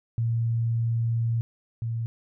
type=tone pair in turn; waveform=sine; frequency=115.5 / 114.94 Hz; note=A#2 / A#2; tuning=-16 / -24 cents; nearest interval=unison; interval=8 cents; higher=first; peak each=-22 / -26 dBFS; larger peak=first; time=0.18-1.41 / 1.82-2.06 s; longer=first; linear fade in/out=0 ms; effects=none